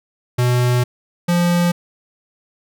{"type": "tone pair in turn", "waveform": "square", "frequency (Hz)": [123.47, 174.19], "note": ["B2", "F3"], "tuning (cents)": [0, -4], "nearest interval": "tritone", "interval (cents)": 596, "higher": "second", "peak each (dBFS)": -14, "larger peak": "neither", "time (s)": [[0.38, 0.84], [1.28, 1.72]], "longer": "first", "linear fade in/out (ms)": 10, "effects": []}